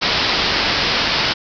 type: low-pass noise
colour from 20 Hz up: white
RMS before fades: -18 dBFS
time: 0.01-1.34 s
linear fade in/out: 20 ms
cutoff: 5300 Hz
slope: 96 dB/octave
effects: none